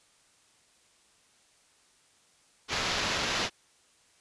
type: noise with sample-and-hold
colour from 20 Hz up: violet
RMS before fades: -30 dBFS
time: 2.68-3.5 s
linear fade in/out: 50 ms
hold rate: 8820 Hz
effects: white hiss -64 dBFS RMS until 4.2 s + resampled to 22050 Hz